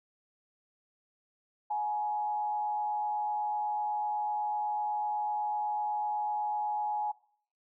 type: tone with frequency modulation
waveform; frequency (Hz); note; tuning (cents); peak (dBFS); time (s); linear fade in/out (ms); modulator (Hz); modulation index
sine; 840; G#5; +19; -29; 1.7-7.12; 10; 112; 0.45
effects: noise-tail reverb RT60 0.6 s tail -22 dB re dry